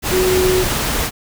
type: tone in noise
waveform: sine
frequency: 369.9 Hz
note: F#4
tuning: in tune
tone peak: -13 dBFS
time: 0.1-0.66 s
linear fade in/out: 50 ms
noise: pink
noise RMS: -19 dBFS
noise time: 0.02-1.11 s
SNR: +3 dB
effects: none